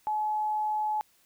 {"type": "tone", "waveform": "sine", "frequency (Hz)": 853, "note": "G#5", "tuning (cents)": 46, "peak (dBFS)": -26, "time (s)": [0.07, 1.01], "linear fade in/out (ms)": 0, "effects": ["white hiss -65 dBFS RMS until 1.25 s"]}